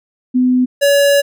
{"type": "tone pair in turn", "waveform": ["sine", "square"], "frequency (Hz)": [252.2, 566.2], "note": ["B3", "C#5"], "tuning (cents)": [36, 37], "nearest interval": "octave + major second", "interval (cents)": 1401, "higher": "second", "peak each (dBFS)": -9, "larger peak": "neither", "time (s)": [[0.34, 0.66], [0.81, 1.22]], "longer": "second", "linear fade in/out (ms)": 20, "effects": []}